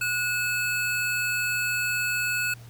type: tone pair together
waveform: square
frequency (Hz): 1459.2 / 2600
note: F#6 / E7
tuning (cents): -24 / -24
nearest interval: minor seventh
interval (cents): 1000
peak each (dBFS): -28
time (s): 0.01-2.54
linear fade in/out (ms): 5
effects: added 118 Hz sine -43 dBFS peak until 2.69 s + pink hiss -53 dBFS RMS until 2.69 s